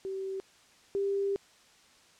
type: tone pair in turn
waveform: sine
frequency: 384.9 / 396.6 Hz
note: G4 / G4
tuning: -32 / +20 cents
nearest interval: minor second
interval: 52 cents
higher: second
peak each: -33 / -27 dBFS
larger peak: second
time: 0.05-0.4 / 0.95-1.36 s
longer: second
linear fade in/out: 0 ms
effects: white hiss -60 dBFS RMS until 2.19 s + low-pass 7000 Hz 12 dB/octave